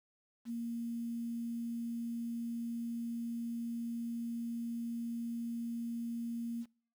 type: tone with quantisation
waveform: sine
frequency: 233.6 Hz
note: A#3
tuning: 4 cents sharp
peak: -36 dBFS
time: 0.45-6.66 s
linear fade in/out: 50 ms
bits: 10
effects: noise-tail reverb RT60 0.5 s tail -24 dB re dry